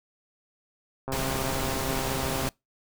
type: click train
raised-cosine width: 1 ms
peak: -19 dBFS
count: 187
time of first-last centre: 1.08-2.478 s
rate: 133 Hz
type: noise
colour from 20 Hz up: pink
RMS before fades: -31 dBFS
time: 1.12-2.49 s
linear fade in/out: 0 ms
effects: noise-tail reverb RT60 0.2 s tail -25 dB re dry